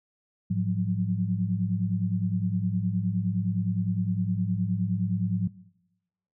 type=tone cluster; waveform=sine; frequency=106.6 / 176.4 / 186.1 Hz; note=G#2 / F3 / F#3; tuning=+46 / +18 / +10 cents; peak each=-28 dBFS; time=0.5-5.48 s; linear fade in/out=10 ms; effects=noise-tail reverb RT60 0.9 s tail -20 dB re dry